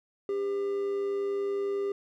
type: tone with amplitude modulation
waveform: triangle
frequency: 399.4 Hz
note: G4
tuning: 32 cents sharp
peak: -24 dBFS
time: 0.29-1.92 s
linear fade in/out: 2 ms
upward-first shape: sine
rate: 111 Hz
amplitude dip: 35%
effects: none